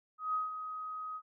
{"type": "tone with ADSR envelope", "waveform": "sine", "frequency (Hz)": 1259, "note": "D#6", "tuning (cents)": 20, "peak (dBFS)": -29, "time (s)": [0.18, 1.22], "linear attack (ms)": 160, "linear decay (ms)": 160, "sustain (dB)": -9, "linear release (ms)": 61, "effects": []}